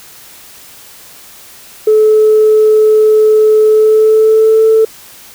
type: tone with pitch glide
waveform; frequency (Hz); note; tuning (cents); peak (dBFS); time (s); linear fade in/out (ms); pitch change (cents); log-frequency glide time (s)
sine; 431.6 to 442.2; A4 to A4; -33 to +9; -3; 1.87-4.85; 5; +42; 3.67-4.65
effects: tanh soft clip ceiling 0 dBFS + white hiss -36 dBFS RMS until 5.34 s